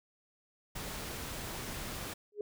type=noise; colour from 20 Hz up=pink; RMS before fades=-41 dBFS; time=0.75-2.14 s; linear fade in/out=10 ms
type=tone with exponential growth; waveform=sine; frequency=415.4 Hz; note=G#4; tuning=in tune; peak=-30 dBFS; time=2.32-2.41 s; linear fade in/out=2 ms; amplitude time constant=18 ms
effects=none